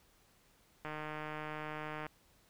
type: click train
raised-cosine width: 0.5 ms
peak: -27 dBFS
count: 187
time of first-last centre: 0.85-2.066 s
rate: 153 Hz
effects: pink hiss -68 dBFS RMS until 2.49 s